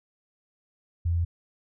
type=tone; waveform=sine; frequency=85 Hz; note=F2; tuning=46 cents flat; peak=-22 dBFS; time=1.05-1.25 s; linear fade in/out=10 ms; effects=none